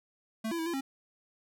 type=tone with pitch steps; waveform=square; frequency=221.8 / 336.4 / 324.7 / 341.4 / 269.9 Hz; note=A3 / E4 / E4 / F4 / C#4; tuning=+14 / +35 / -26 / -39 / -46 cents; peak=-32 dBFS; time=0.44-0.81 s; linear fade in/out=10 ms; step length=74 ms; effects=none

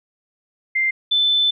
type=tone pair in turn; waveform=sine; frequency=2093 / 3520 Hz; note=C7 / A7; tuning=0 / 0 cents; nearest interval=major sixth; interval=900 cents; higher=second; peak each=-16 / -14 dBFS; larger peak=second; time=0.75-0.91 / 1.11-1.51 s; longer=second; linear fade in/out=10 ms; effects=none

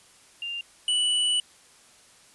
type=tone pair in turn; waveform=sine / square; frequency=2794 / 2960 Hz; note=F7 / F#7; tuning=0 / 0 cents; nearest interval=minor second; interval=100 cents; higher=second; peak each=-30 / -22 dBFS; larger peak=second; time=0.42-0.61 / 0.88-1.4 s; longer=second; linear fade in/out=2 ms; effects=white hiss -55 dBFS RMS until 2.34 s + resampled to 24000 Hz

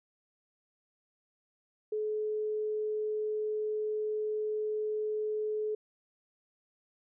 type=tone; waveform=sine; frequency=427.7 Hz; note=A4; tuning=49 cents flat; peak=-30 dBFS; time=1.92-5.75 s; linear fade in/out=5 ms; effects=none

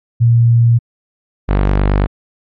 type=tone pair in turn; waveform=sine / sawtooth; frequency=117.3 / 49.16 Hz; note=A#2 / G1; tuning=+11 / +6 cents; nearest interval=octave + minor third; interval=1505 cents; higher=first; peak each=-6 dBFS; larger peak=neither; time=0.2-0.79 / 1.48-2.07 s; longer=neither; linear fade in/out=20 ms; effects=low-pass 2000 Hz 12 dB/octave + MP3 32 kbps

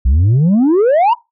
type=exponential sweep; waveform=sine; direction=up; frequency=58.27 to 987.8 Hz; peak=-5 dBFS; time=0.05-1.14 s; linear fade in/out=10 ms; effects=noise-tail reverb RT60 0.2 s tail -20 dB re dry + tanh soft clip ceiling -7 dBFS

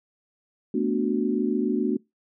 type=chord; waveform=sine; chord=B minor seventh; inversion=third; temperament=equal; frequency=220 / 246.9 / 293.7 / 370 Hz; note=A3 / B3 / D4 / F#4; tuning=0 / 0 / 0 / 0 cents; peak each=-27 dBFS; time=0.74-1.97 s; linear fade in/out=5 ms; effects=noise-tail reverb RT60 0.2 s tail -24 dB re dry

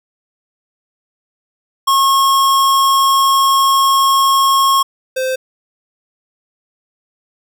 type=tone pair in turn; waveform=square; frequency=1087 / 519 Hz; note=C#6 / C5; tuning=-34 / -14 cents; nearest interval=octave + minor second; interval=1280 cents; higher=first; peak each=-10 / -16 dBFS; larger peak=first; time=1.87-4.83 / 5.16-5.36 s; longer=first; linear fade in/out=10 ms; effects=none

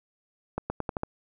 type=accelerating click train; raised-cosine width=1 ms; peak=-15 dBFS; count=6; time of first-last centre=0.58-1.034 s; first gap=120 ms; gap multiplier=0.86; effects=none

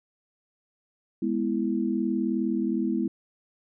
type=chord; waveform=sine; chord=E major; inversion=first; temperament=equal; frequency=207.7 / 246.9 / 329.6 Hz; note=G#3 / B3 / E4; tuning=0 / 0 / 0 cents; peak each=-28 dBFS; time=1.22-3.08 s; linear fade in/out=5 ms; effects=none

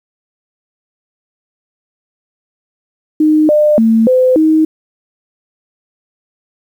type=tone with pitch steps; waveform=sine; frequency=308 / 601 / 224.6 / 511 / 314.6 Hz; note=D#4 / D5 / A3 / C5 / D#4; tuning=-17 / +40 / +36 / -41 / +19 cents; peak=-6 dBFS; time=3.2-4.65 s; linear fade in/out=5 ms; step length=290 ms; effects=7-bit

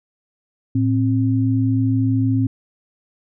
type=tone pair together; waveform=sine; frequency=111.4 / 265 Hz; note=A2 / C4; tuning=+22 / +22 cents; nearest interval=octave + minor third; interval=1500 cents; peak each=-17 / -18 dBFS; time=0.75-2.47 s; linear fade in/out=5 ms; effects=none

